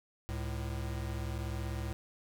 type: tone pair together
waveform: square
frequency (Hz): 69.02 / 109.7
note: C#2 / A2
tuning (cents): -7 / -5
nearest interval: minor sixth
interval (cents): 802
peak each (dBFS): -38 / -39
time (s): 0.29-1.93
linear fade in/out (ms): 0
effects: none